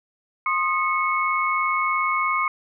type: tone cluster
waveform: sine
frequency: 1060 / 1237 / 2200 Hz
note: C6 / D#6 / C#7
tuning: +22 / -10 / -14 cents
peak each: -24 dBFS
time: 0.46-2.48 s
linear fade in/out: 2 ms
effects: none